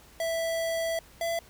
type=tone pair in turn; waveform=square; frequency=659.3 / 670.8 Hz; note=E5 / E5; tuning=0 / +30 cents; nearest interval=unison; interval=30 cents; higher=second; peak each=-28 dBFS; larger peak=neither; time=0.2-0.99 / 1.21-1.39 s; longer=first; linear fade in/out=2 ms; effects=added 60 Hz sine -58 dBFS peak until 1.49 s + pink hiss -55 dBFS RMS until 1.49 s